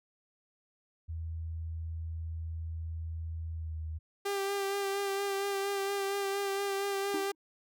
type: tone with pitch glide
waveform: sine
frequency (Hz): 81.5 to 79.27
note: E2 to D#2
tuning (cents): -19 to +33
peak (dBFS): -35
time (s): 1.08-3.99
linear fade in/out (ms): 20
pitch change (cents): -48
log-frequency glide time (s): 3.54-3.75
type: tone with vibrato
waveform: sawtooth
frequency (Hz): 396.5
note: G4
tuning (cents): +20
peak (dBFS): -27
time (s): 4.25-7.32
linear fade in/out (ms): 10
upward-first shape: sine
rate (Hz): 4.3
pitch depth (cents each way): 23
type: tone with exponential decay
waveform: triangle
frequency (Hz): 313.8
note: D#4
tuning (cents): +15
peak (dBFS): -28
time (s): 7.14-7.35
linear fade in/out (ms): 2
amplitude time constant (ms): 44
effects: none